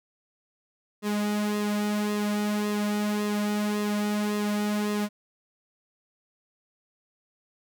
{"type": "tone with flanger", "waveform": "sawtooth", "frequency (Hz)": 208.3, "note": "G#3", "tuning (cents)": 5, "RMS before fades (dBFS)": -27, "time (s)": [1.02, 5.09], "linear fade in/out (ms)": 50, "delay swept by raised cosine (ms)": [1.3, 3], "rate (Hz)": 1.8, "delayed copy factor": -0.65, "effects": []}